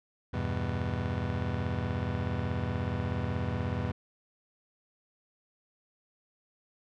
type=chord; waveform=30% pulse; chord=E minor; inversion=none; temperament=just; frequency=82.41 / 98.89 / 123.61 Hz; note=E2 / G2 / B2; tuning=0 / +16 / +2 cents; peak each=-32 dBFS; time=0.33-3.92 s; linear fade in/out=10 ms; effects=low-pass 3000 Hz 12 dB/octave